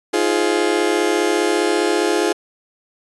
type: chord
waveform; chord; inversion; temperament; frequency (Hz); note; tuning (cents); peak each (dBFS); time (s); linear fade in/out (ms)
35% pulse; F minor seventh; third; just; 314.3 / 349.2 / 419.1 / 523.8; Eb4 / F4 / Ab4 / C5; +18 / 0 / +16 / +2; -21 / -18 / -18 / -24; 0.13-2.33; 10
effects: resampled to 24000 Hz